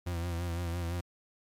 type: tone with vibrato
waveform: 40% pulse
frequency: 86 Hz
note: F2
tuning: 26 cents flat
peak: -31 dBFS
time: 0.06-1.01 s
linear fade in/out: 10 ms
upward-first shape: sine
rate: 5.9 Hz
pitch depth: 48 cents each way
effects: MP3 96 kbps